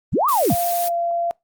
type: linear two-way sweep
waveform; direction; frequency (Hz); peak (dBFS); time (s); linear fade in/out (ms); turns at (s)
sine; up then down; 35.18 to 1247 to 42.06; -15; 0.12-0.55; 20; 0.28
type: noise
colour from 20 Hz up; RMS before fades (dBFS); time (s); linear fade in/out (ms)
blue; -26; 0.28-0.89; 10
type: tone with pitch glide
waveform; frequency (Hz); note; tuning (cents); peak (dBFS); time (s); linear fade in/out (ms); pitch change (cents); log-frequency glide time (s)
sine; 695 to 685.4; F5 to F5; -9 to -33; -19; 0.5-1.31; 0; -24; 0.85-0.92
effects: noise-tail reverb RT60 0.2 s tail -25 dB re dry + Opus 24 kbps